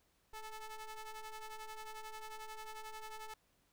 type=ring-modulated tone; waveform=sawtooth; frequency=435.4 Hz; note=A4; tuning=18 cents flat; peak=-39 dBFS; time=0.33-3.34 s; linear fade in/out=5 ms; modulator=441 Hz; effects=pink hiss -75 dBFS RMS until 3.72 s